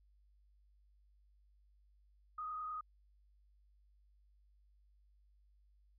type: tone with frequency modulation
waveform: sine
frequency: 1244.5 Hz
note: D#6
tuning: in tune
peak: -40 dBFS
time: 2.38-2.81 s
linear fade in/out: 5 ms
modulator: 30 Hz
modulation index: 0.86
effects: added 50 Hz sine -66 dBFS peak until 5.98 s